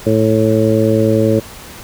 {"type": "harmonic tone", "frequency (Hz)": 110, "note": "A2", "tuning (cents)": 0, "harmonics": [1, 2, 3, 4, 5], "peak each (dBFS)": [-16, -16, -16, -16, -16], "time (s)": [0.06, 1.4], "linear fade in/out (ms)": 10, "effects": ["pink hiss -34 dBFS RMS until 1.83 s"]}